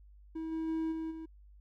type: tone with level steps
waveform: triangle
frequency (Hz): 321.8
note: E4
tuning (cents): -42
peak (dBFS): -34 / -31 / -29 / -33 / -39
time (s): 0.35-1.26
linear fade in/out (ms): 10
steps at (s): 0.51 / 0.67 / 0.91 / 1.1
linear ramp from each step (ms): 20
effects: added 50 Hz sine -54 dBFS peak until 1.6 s